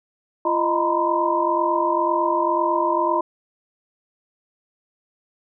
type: tone cluster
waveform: sine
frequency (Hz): 342.8 / 619 / 934 / 976 / 1024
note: F4 / D#5 / A#5 / B5 / C6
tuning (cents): -32 / -9 / +3 / -21 / -38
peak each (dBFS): -24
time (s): 0.45-3.21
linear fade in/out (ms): 5
effects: none